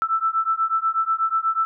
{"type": "beating tone pair", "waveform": "sine", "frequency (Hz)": [1320, 1328.2], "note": ["E6", "E6"], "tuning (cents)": [2, 13], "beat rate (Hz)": 8.2, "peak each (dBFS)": -22, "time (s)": [0.02, 1.65], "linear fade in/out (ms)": 0, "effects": []}